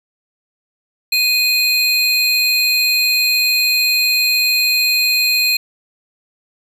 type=tone pair together; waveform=square; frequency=2489 / 4186 Hz; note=D#7 / C8; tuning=0 / 0 cents; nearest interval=major sixth; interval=900 cents; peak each=-16 dBFS; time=1.12-5.57 s; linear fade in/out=5 ms; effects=none